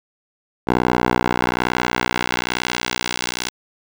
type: tone with band-pass filter sweep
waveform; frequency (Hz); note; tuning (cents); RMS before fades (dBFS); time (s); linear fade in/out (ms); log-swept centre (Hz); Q
10% pulse; 61.1; B1; -18; -21; 0.67-3.5; 10; 690 to 5300; 0.71
effects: none